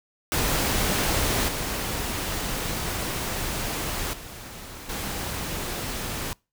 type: noise with level steps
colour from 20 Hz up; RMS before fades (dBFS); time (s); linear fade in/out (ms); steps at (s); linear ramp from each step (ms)
pink; -24 / -29 / -40 / -31; 0.32-6.33; 0; 1.48 / 4.13 / 4.89; 5
effects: noise-tail reverb RT60 0.3 s tail -26 dB re dry